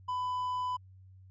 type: tone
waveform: triangle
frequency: 1000 Hz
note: B5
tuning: 21 cents sharp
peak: -29 dBFS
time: 0.08-0.77 s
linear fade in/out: 10 ms
effects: added 94 Hz sine -52 dBFS peak until 1.3 s + resampled to 16000 Hz